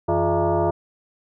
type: tone with frequency modulation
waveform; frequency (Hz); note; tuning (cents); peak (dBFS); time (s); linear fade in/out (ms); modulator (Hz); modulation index
sine; 164.81; E3; 0; -17; 0.08-0.71; 10; 256; 3
effects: none